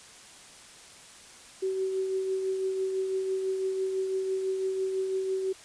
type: tone with tremolo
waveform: sine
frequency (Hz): 380.6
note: F#4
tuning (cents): +49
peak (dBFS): -25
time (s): 1.62-5.53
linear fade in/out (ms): 10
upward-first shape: triangle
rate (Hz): 6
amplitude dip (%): 40
effects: white hiss -50 dBFS RMS until 5.64 s + resampled to 22050 Hz